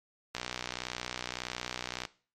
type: click train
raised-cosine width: 0.2 ms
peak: -17 dBFS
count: 106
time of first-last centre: 0.35-2.052 s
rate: 61.7 Hz
effects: noise-tail reverb RT60 0.4 s tail -19 dB re dry + MP3 64 kbps